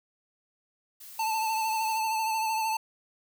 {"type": "noise", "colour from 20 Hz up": "blue", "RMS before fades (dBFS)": -46, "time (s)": [1, 1.99], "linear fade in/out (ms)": 10}
{"type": "tone with vibrato", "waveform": "square", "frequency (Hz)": 883, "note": "A5", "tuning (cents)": 6, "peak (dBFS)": -27, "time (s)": [1.19, 2.77], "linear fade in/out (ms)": 5, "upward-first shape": "triangle", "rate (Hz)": 13, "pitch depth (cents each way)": 41}
{"effects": []}